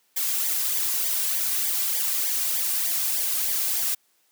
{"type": "noise with flanger", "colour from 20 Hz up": "blue", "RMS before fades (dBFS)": -25, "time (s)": [0.16, 3.95], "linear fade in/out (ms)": 10, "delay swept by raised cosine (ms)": [0.73, 2.33], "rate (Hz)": 3.3, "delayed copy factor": -0.7, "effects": ["white hiss -66 dBFS RMS until 4.31 s", "high-pass 200 Hz 12 dB/octave"]}